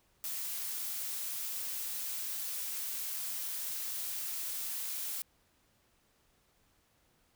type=noise; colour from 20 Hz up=blue; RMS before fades=-38 dBFS; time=0.24-5.22 s; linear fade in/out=0 ms; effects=pink hiss -71 dBFS RMS until 7.35 s